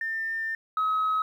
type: tone pair in turn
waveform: sine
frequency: 1799 / 1276.4 Hz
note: A6 / D#6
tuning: +38 / +44 cents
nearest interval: tritone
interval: 594 cents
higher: first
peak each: -27 / -21 dBFS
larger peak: second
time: 0.01-0.55 / 0.77-1.22 s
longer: first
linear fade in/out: 2 ms
effects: tanh soft clip ceiling -20 dBFS + 10-bit